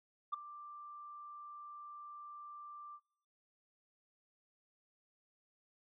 sine tone with ADSR envelope, 1180 Hz, D6, 8 cents sharp, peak -30 dBFS, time 0.32-3 s, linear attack 18 ms, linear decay 9 ms, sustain -18 dB, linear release 57 ms, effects noise-tail reverb RT60 0.6 s tail -23 dB re dry + tanh soft clip ceiling -31 dBFS

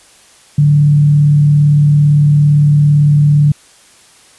sine tone with frequency modulation, 146.83 Hz, D3, in tune, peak -5 dBFS, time 0.58-3.52 s, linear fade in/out 5 ms, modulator 37.7 Hz, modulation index 0.24, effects white hiss -44 dBFS RMS until 4.38 s + resampled to 24000 Hz

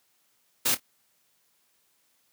white noise with echo, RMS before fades -24 dBFS, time 0.65-0.75 s, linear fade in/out 10 ms, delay 26 ms, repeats 2, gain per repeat -15 dB, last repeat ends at 0.802 s, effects white hiss -69 dBFS RMS until 2.32 s + high-pass 100 Hz 12 dB/octave

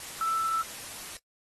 sine tone in noise, 1325 Hz, E6, 9 cents sharp, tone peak -25 dBFS, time 0.21-0.62 s, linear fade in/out 2 ms, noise white, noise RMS -41 dBFS, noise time 0-1.17 s, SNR +13 dB, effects noise-tail reverb RT60 0.1 s tail -19 dB re dry + AAC 32 kbps

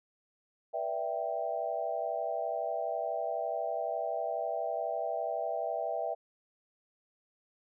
sine chord, E minor seventh, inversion second, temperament equal with one note detuned, 485.1 / 587.3 / 659.3 / 784 Hz, B4 / D5 / E5 / G5, -31 / 0 / 0 / 0 cents, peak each -40 / -38 / -34 / -37 dBFS, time 0.73-6.15 s, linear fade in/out 20 ms, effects none

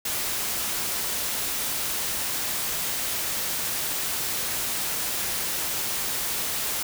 white noise, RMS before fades -28 dBFS, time 0.05-6.83 s, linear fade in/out 5 ms, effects none

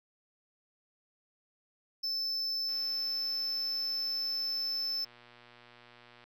triangle tone, 5274 Hz, E8, in tune, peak -30 dBFS, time 2.03-5.05 s, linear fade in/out 10 ms
click train, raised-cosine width 0.3 ms, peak -39 dBFS, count 427, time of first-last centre 2.69-6.24 s, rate 120 Hz
effects none

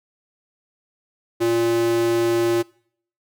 square tone with high-pass filter, 116.1 Hz, A#2, 7 cents flat, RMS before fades -19 dBFS, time 1.4-2.63 s, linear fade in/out 20 ms, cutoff 300 Hz, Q 4.8, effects noise-tail reverb RT60 0.6 s tail -24 dB re dry

